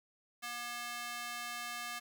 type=tone with high-pass filter; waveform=square; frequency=240 Hz; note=B3; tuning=49 cents flat; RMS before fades=-42 dBFS; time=0.42-2 s; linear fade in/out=20 ms; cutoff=1300 Hz; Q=0.91; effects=10-bit